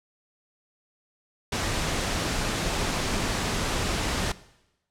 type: noise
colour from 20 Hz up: pink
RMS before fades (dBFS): -27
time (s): 1.52-4.32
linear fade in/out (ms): 5
effects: noise-tail reverb RT60 0.9 s tail -18 dB re dry + low-pass 8000 Hz 12 dB/octave